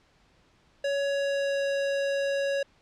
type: tone with pitch glide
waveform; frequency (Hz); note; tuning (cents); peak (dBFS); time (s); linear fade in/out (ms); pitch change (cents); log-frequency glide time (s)
square; 560 to 556.1; C#5 to C#5; +18 to +5; -26; 0.84-2.63; 5; -13; 1.02-1.63
effects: pink hiss -63 dBFS RMS until 2.81 s + low-pass 5000 Hz 12 dB/octave